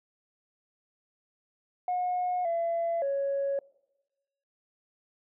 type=tone with pitch steps; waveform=sine; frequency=723 / 675 / 555 Hz; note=F#5 / E5 / C#5; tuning=-40 / +41 / +2 cents; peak=-25 dBFS; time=1.88-3.59 s; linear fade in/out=2 ms; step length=570 ms; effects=noise-tail reverb RT60 1.0 s tail -23 dB re dry + tanh soft clip ceiling -23 dBFS